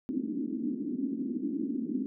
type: band-pass noise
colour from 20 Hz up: white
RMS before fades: -33 dBFS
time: 0.09-2.06 s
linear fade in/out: 0 ms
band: 220 to 300 Hz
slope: 48 dB/octave
effects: none